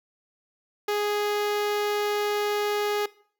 sawtooth tone with notch filter, 414.9 Hz, G#4, 2 cents flat, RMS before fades -26 dBFS, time 0.88-3.06 s, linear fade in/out 5 ms, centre 8700 Hz, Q 1.4, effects noise-tail reverb RT60 0.5 s tail -20 dB re dry

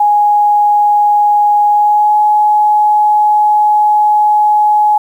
sine tone with pitch glide, 830.6 to 842.2 Hz, G#5 to G#5, 0 to +24 cents, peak -6 dBFS, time 0-4.98 s, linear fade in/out 5 ms, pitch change +24 cents, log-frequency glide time 1.69-2.15 s, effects 7-bit

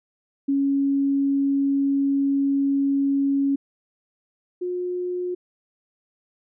sine tone pair in turn, 277.2 / 359.2 Hz, C#4 / F4, 0 / +49 cents, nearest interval major third, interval 449 cents, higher second, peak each -18 / -24 dBFS, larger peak first, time 0.48-3.56 / 4.61-5.35 s, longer first, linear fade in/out 10 ms, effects none

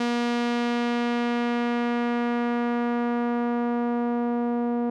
sawtooth tone with low-pass filter sweep, 238.9 Hz, A#3, 43 cents sharp, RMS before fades -25 dBFS, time 0-4.9 s, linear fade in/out 5 ms, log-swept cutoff 4800 to 730 Hz, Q 0.85, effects none

